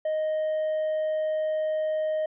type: tone with hard clipping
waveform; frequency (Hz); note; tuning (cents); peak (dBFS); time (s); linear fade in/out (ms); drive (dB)
sine; 622.3; D#5; 0; -25; 0.05-2.26; 5; 2
effects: resampled to 8000 Hz